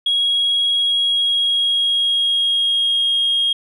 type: tone with pitch glide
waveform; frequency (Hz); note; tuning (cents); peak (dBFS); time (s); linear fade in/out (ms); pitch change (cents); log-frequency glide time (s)
sine; 3307 to 3256; G#7 to G#7; -8 to -35; -13; 0.06-3.53; 5; -27; 0.71-3.13
effects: tanh soft clip ceiling -11 dBFS